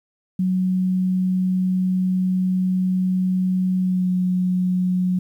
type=tone with pitch glide; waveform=sine; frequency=185 to 182.45 Hz; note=F#3 to F#3; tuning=0 to -24 cents; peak=-17 dBFS; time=0.39-5.19 s; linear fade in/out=5 ms; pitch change=-24 cents; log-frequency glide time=3.8-4.09 s; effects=9-bit